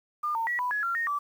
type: tone with pitch steps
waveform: sine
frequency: 1205 / 909 / 1933 / 991 / 1686 / 1375 / 1852 / 1159 Hz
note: D6 / A#5 / B6 / B5 / G#6 / F6 / A#6 / D6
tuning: +44 / -44 / -38 / +6 / +26 / -27 / -12 / -23 cents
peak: -26 dBFS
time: 0.23-1.19 s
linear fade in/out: 10 ms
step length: 120 ms
effects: 9-bit